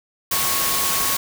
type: tone in noise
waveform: sine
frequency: 1100 Hz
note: C#6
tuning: 14 cents flat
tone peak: -28 dBFS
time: 0.31-1.17 s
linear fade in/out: 5 ms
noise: white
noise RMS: -21 dBFS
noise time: 0.31-1.17 s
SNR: -10 dB
effects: none